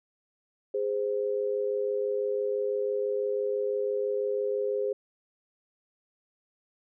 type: tone pair together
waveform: sine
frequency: 411.8 / 517.8 Hz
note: G#4 / C5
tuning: -15 / -18 cents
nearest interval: major third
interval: 397 cents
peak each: -28 / -30 dBFS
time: 0.74-4.93 s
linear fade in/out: 5 ms
effects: none